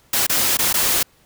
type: noise with dropouts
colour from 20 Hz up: white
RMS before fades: -18 dBFS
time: 0.13-1.03 s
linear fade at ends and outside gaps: 5 ms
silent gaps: 0.267-0.295 / 0.572-0.588 / 0.729-0.74 s
effects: pink hiss -56 dBFS RMS until 1.25 s